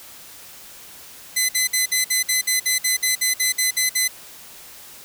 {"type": "tone bursts", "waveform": "10% pulse", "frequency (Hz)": 2026, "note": "B6", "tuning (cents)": 44, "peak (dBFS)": -8, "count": 15, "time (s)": [1.36, 4.08], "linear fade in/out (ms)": 10, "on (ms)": 130, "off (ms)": 55, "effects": ["white hiss -42 dBFS RMS until 5.04 s"]}